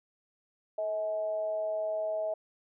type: tone with amplitude modulation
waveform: sine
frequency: 640 Hz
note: D#5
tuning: 49 cents sharp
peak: -27 dBFS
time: 0.78-2.34 s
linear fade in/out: 5 ms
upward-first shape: sine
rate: 202 Hz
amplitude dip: 50%
effects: none